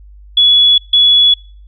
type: tone pair in turn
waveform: sine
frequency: 3394 / 3394 Hz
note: G#7 / G#7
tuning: +37 / +37 cents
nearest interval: unison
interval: 0 cents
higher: neither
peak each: -5 dBFS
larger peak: neither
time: 0.37-0.78 / 0.93-1.34 s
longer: neither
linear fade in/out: 5 ms
effects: noise-tail reverb RT60 0.5 s tail -26 dB re dry + added 50 Hz sine -35 dBFS peak until 1.67 s